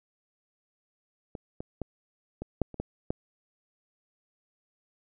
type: clicks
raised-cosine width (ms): 2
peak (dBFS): -24 / -23 / -19 / -22 / -11 / -29 / -18 / -15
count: 8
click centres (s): 1.352 / 1.605 / 1.817 / 2.42 / 2.617 / 2.743 / 2.8 / 3.105
effects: none